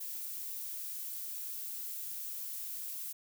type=noise; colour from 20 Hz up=violet; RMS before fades=-41 dBFS; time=0-3.13 s; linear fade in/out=10 ms; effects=none